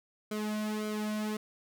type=tone with flanger; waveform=sawtooth; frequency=213 Hz; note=G#3; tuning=44 cents sharp; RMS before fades=-34 dBFS; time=0.31-1.37 s; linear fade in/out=5 ms; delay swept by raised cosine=1.1 to 2.3 ms; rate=1.8 Hz; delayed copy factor=-0.8; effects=none